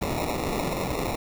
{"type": "noise with sample-and-hold", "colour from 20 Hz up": "white", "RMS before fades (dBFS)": -28, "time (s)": [0.01, 1.16], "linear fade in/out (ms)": 10, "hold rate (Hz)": 1575, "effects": []}